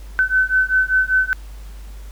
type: beating tone pair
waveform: sine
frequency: 1517 / 1522.1 Hz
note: F#6 / F#6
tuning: +43 / +49 cents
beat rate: 5.1 Hz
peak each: -17 dBFS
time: 0.19-1.33 s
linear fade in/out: 0 ms
effects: added 50 Hz sine -32 dBFS peak until 2.11 s + pink hiss -48 dBFS RMS until 2.11 s